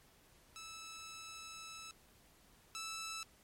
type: tone pair in turn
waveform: 10% pulse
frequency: 1310 / 1316.4 Hz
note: E6 / E6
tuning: -11 / -3 cents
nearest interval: unison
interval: 8 cents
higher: second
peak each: -40 / -34 dBFS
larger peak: second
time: 0.56-1.91 / 2.75-3.23 s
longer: first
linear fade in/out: 0 ms
effects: pink hiss -66 dBFS RMS until 3.43 s + MP3 64 kbps